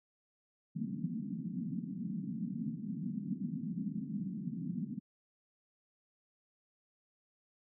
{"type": "band-pass noise", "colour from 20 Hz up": "pink", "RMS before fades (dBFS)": -39, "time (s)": [0.75, 5], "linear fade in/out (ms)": 20, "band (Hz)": [160, 250], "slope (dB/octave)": 48, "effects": []}